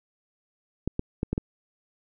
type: clicks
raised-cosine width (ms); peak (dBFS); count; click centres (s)
3; -13; 5; 0.876 / 0.994 / 1.231 / 1.33 / 1.379
effects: none